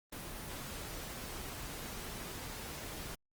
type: noise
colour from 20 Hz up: pink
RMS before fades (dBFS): -44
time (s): 0.12-3.15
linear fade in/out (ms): 5
effects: Opus 24 kbps